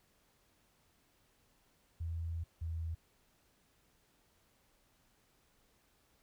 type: tone pair in turn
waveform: sine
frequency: 83 / 81.86 Hz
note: E2 / E2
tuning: +12 / -12 cents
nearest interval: unison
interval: 24 cents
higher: first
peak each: -36 / -36 dBFS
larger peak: neither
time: 2-2.44 / 2.61-2.95 s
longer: first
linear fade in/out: 10 ms
effects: pink hiss -72 dBFS RMS until 6.22 s